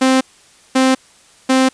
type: tone bursts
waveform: sawtooth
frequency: 261.6 Hz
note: C4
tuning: in tune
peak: -6 dBFS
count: 3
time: 0.01-1.69 s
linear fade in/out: 10 ms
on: 200 ms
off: 540 ms
effects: white hiss -48 dBFS RMS until 1.73 s + resampled to 22050 Hz